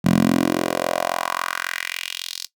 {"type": "tone with high-pass filter sweep", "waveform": "10% pulse", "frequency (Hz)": 43.65, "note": "F1", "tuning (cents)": 0, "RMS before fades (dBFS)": -22, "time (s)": [0.04, 2.47], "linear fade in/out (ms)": 20, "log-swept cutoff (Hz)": [170, 4800], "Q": 2.6, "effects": ["noise-tail reverb RT60 0.1 s tail -17 dB re dry"]}